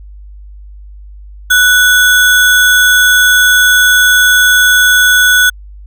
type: tone with sample-and-hold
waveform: sine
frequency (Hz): 1480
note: F#6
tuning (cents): 0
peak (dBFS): -4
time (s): 1.5-5.5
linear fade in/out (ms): 10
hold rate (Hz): 4900
effects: added 50 Hz sine -29 dBFS peak until 5.86 s